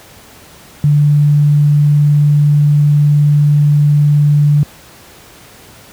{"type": "tone", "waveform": "sine", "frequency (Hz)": 146.83, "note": "D3", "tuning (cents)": 0, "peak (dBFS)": -6, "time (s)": [0.84, 4.63], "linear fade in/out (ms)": 0, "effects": ["pink hiss -39 dBFS RMS until 5.92 s", "high-pass 60 Hz 12 dB/octave"]}